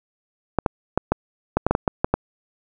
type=clicks; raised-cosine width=1 ms; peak=-3 dBFS; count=11; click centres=0.587 / 0.662 / 0.976 / 1.12 / 1.57 / 1.666 / 1.71 / 1.751 / 1.878 / 2.045 / 2.14 s; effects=none